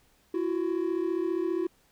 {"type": "tone pair together", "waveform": "triangle", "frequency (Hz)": [335.1, 370], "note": ["E4", "F#4"], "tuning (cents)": [29, 0], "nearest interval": "major second", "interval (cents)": 171, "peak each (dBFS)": [-26, -27], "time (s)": [0.34, 1.67], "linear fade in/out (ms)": 5, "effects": ["tanh soft clip ceiling -18 dBFS", "pink hiss -65 dBFS RMS until 1.91 s"]}